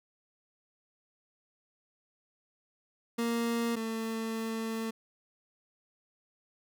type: tone pair in turn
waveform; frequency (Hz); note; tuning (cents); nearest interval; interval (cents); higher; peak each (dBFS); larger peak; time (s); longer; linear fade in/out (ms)
30% pulse; 233.1 / 224.3; A#3 / A3; 0 / +34; minor second; 66; first; -26 / -30; first; 3.18-3.76 / 3.76-4.91; second; 10
effects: none